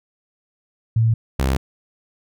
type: tone pair in turn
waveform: sine / sawtooth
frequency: 113.2 / 66.3 Hz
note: A2 / C2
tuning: +50 / +23 cents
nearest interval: major sixth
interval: 927 cents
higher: first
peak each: -13 dBFS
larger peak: neither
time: 0.96-1.14 / 1.39-1.57 s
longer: neither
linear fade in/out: 5 ms
effects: none